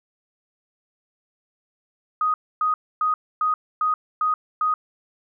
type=tone bursts; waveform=sine; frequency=1248 Hz; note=D#6; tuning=5 cents sharp; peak=-18 dBFS; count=7; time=2.21-4.74 s; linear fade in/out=2 ms; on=130 ms; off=270 ms; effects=none